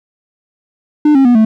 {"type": "tone with pitch steps", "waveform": "triangle", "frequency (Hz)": [299.7, 270.1, 243.4, 219.4], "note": ["D4", "C#4", "B3", "A3"], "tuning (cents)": [35, -45, -25, -5], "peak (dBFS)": -3, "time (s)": [1.05, 1.45], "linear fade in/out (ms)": 5, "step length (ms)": 100, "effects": []}